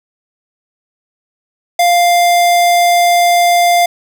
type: tone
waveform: square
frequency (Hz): 698.5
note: F5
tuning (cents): 0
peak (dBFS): -8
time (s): 1.79-3.86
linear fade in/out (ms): 5
effects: none